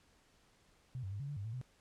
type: tone with pitch steps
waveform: sine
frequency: 127.3 / 95.7 / 101.2 / 140.1 / 144.8 / 100.1 / 111.7 / 126.6 Hz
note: C3 / G2 / G#2 / C#3 / D3 / G2 / A2 / B2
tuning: -47 / -41 / -44 / +19 / -24 / +37 / +27 / +43 cents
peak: -39 dBFS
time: 0.95-1.614 s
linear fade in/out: 0 ms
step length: 83 ms
effects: pink hiss -69 dBFS RMS until 1.8 s + low-pass 9000 Hz 12 dB/octave